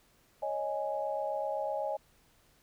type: chord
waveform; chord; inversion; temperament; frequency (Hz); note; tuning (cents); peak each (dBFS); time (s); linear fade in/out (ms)
sine; C# suspended second; none; equal; 554.4 / 622.3 / 830.6; C#5 / D#5 / G#5; 0 / 0 / 0; -36 / -35 / -36; 0.42-1.97; 10
effects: pink hiss -66 dBFS RMS until 2.62 s